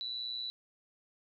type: tone with amplitude modulation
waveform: sine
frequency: 3959 Hz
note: B7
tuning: 3 cents sharp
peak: -33 dBFS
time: 0.01-0.5 s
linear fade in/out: 0 ms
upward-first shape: sine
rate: 121 Hz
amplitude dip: 65%
effects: none